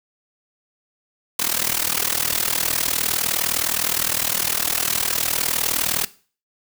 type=noise with amplitude modulation; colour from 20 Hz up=white; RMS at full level=-18 dBFS; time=1.39-6.05 s; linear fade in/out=5 ms; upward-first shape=sine; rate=39.6 Hz; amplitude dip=90%; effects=noise-tail reverb RT60 0.4 s tail -18 dB re dry